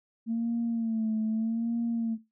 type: tone with vibrato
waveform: sine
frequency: 225.9 Hz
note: A3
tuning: 46 cents sharp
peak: -25 dBFS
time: 0.26-2.18 s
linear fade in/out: 50 ms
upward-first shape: sine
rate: 0.81 Hz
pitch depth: 59 cents each way
effects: noise-tail reverb RT60 0.2 s tail -17 dB re dry + tanh soft clip ceiling -22 dBFS